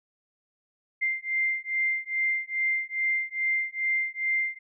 sine beating tone pair, 2093 / 2095.4 Hz, C7 / C7, 0 / +2 cents, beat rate 2.4 Hz, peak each -28 dBFS, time 1.01-4.59 s, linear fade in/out 20 ms, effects none

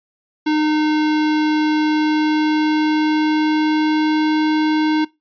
square tone with pitch glide, 306.2 to 308.9 Hz, D#4 to D#4, -28 to -12 cents, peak -15 dBFS, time 0.46-5.05 s, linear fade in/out 10 ms, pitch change +16 cents, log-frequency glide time 1.79-4.47 s, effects noise-tail reverb RT60 0.2 s tail -21 dB re dry + resampled to 11025 Hz

